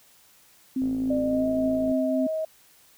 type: tone with tremolo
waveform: sine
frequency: 261.6 Hz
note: C4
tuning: in tune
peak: -22 dBFS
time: 0.76-2.27 s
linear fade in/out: 5 ms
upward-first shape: triangle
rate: 3.6 Hz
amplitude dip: 30%
type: click train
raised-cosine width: 2 ms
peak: -27 dBFS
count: 61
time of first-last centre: 0.82-1.915 s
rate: 54.8 Hz
type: tone with pitch glide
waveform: sine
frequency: 598 to 633.6 Hz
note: D5 to D#5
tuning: +31 to +31 cents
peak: -25 dBFS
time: 1.1-2.45 s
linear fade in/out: 5 ms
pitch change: +100 cents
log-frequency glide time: 1.22-1.47 s
effects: white hiss -57 dBFS RMS until 2.97 s